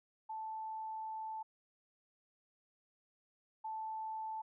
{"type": "tone pair in turn", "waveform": "sine", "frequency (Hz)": [878, 878], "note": ["A5", "A5"], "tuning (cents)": [-4, -4], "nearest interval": "unison", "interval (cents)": 0, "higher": "neither", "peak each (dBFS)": [-40, -39], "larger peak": "second", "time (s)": [[0.29, 1.43], [3.64, 4.42]], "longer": "first", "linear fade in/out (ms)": 10, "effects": []}